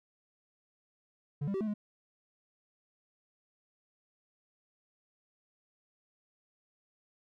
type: tone with pitch steps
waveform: triangle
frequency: 144.5 / 198.3 / 384.7 / 216.9 / 208.3 Hz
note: D3 / G3 / G4 / A3 / G#3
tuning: -28 / +20 / -33 / -25 / +5 cents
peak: -29 dBFS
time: 1.41-1.74 s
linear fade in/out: 10 ms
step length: 66 ms
effects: none